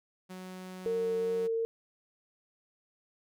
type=tone; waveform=sawtooth; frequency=185 Hz; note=F#3; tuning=in tune; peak=-38 dBFS; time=0.29-1.48 s; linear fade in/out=20 ms
type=tone with vibrato; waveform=sine; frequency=456.2 Hz; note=A#4; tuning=37 cents flat; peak=-28 dBFS; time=0.86-1.65 s; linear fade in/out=0 ms; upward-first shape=triangle; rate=2.6 Hz; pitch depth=10 cents each way
effects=none